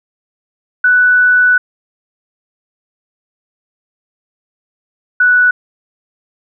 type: tone pair in turn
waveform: sine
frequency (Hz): 1486 / 1478.7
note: F#6 / F#6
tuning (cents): +7 / -1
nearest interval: unison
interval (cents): 8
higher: first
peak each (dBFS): -6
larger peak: neither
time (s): 0.84-1.58 / 5.2-5.51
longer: first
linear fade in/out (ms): 5
effects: none